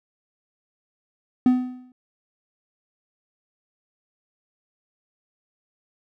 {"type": "tone with exponential decay", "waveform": "triangle", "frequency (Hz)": 251.8, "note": "B3", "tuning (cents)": 34, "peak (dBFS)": -9, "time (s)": [1.46, 1.92], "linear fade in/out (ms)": 2, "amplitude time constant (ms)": 98, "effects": []}